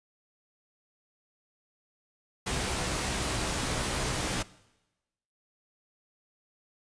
pink noise with comb filter, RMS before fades -31 dBFS, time 2.46-4.43 s, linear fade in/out 10 ms, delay 16 ms, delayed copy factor +0.5, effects noise-tail reverb RT60 1.0 s tail -20 dB re dry + resampled to 22050 Hz

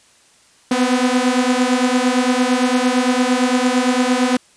sawtooth beating tone pair, 246.9 / 255.7 Hz, B3 / C4, 0 / -40 cents, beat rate 8.8 Hz, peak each -13 dBFS, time 0.71-4.37 s, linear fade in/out 5 ms, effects white hiss -52 dBFS RMS until 4.56 s + resampled to 22050 Hz

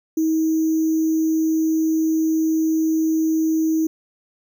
sine tone with sample-and-hold, 319 Hz, D#4, 43 cents sharp, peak -16 dBFS, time 0.17-3.87 s, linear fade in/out 5 ms, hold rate 6300 Hz, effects none

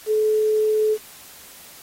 sine tone with quantisation, 430.5 Hz, A4, 38 cents flat, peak -16 dBFS, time 0.06-0.98 s, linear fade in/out 50 ms, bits 7, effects white hiss -44 dBFS RMS until 1.82 s + AAC 48 kbps

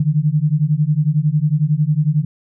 sine beating tone pair, 145.8 / 156.8 Hz, D3 / D#3, -12 / +14 cents, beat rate 11 Hz, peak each -16 dBFS, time 0-2.25 s, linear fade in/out 5 ms, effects none

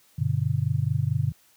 sine chord, G major, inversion none, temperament just, 98 / 122.5 / 147 Hz, G2 / B2 / D3, 0 / -14 / +2 cents, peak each -27 / -25 / -26 dBFS, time 0.18-1.32 s, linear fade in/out 10 ms, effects white hiss -60 dBFS RMS until 1.56 s + high-pass 60 Hz 12 dB/octave

